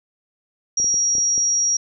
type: tone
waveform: sine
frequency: 5680 Hz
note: F8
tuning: 28 cents sharp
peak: -16 dBFS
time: 0.77-1.77 s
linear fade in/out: 5 ms
type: clicks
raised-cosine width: 2 ms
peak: -24 dBFS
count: 6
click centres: 0.8 / 0.844 / 0.942 / 1.152 / 1.183 / 1.379 s
effects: none